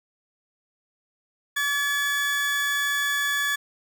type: tone pair together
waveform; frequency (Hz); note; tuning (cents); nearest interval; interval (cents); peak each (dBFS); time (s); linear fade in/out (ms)
35% pulse; 1143 / 1712.6; D6 / A6; -47 / -47; perfect fifth; 700; -31 / -21; 1.56-3.56; 10
effects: 10-bit